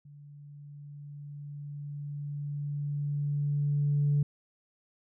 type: tone with level ramp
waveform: sine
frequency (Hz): 144.8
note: D3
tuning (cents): -24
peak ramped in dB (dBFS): -48 to -21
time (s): 0.05-4.23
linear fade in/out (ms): 5
effects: tanh soft clip ceiling -19 dBFS